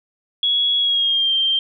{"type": "tone with pitch glide", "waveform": "sine", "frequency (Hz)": [3348, 3160], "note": ["G#7", "G7"], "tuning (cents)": [13, 13], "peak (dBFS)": -15, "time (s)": [0.43, 1.59], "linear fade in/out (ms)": 2, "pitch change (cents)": -100, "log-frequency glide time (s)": [0.78, 1.33], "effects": []}